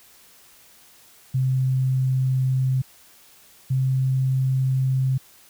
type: tone pair in turn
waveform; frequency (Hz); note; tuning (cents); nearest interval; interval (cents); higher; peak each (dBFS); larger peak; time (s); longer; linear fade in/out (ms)
sine; 130.5 / 131.48; C3 / C3; -4 / +9; unison; 13; second; -18; neither; 1.34-2.82 / 3.7-5.18; neither; 10
effects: white hiss -52 dBFS RMS until 5.49 s